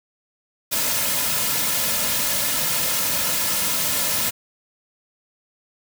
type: noise with comb filter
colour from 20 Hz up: white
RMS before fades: -22 dBFS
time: 0.71-4.31 s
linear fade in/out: 20 ms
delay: 2.6 ms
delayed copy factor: -0.6
effects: none